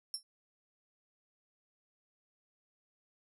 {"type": "tone with exponential decay", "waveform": "30% pulse", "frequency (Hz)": 5400, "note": "E8", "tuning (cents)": 41, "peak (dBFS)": -28, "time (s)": [0.14, 0.23], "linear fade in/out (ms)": 1, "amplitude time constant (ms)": 19, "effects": []}